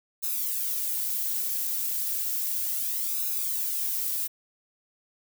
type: noise with flanger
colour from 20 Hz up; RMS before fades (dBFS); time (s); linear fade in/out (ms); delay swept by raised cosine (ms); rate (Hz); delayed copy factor
violet; -29; 0.22-4.28; 20; 0.77 to 3.67; 0.33; +0.85
effects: none